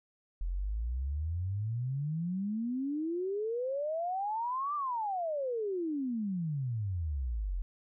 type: exponential two-way sweep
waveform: sine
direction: up then down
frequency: 41.2 to 1200 to 41.2 Hz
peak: -31 dBFS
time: 0.41-7.62 s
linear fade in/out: 0 ms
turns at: 4.75 s
effects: none